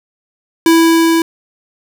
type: tone with level ramp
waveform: square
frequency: 329.6 Hz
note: E4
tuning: in tune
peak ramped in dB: -6 to -10 dBFS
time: 0.66-1.22 s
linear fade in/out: 2 ms
effects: none